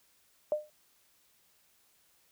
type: tone with exponential decay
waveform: sine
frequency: 604 Hz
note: D5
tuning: 48 cents sharp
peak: -23 dBFS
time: 0.52-0.7 s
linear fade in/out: 1 ms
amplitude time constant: 39 ms
effects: white hiss -68 dBFS RMS until 2.31 s